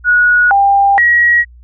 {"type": "tone with pitch steps", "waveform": "sine", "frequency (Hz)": [1458, 796, 1906], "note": ["F#6", "G5", "A#6"], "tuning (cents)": [-26, 26, 38], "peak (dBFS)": -6, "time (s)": [0.04, 1.45], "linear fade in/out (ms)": 50, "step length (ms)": 470, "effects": ["added 60 Hz sine -36 dBFS peak until 1.63 s"]}